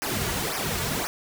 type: noise with flanger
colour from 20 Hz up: pink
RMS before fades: -28 dBFS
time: 0.02-1.07 s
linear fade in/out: 0 ms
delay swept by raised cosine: 0.25 to 3.85 ms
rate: 1.9 Hz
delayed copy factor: -0.9
effects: none